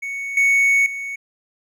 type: tone with level steps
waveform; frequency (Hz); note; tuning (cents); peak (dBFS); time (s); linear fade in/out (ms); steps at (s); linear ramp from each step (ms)
triangle; 2221; C#7; +3; -23 / -11 / -24; 0.02-1.16; 10; 0.37 / 0.86; 2
effects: none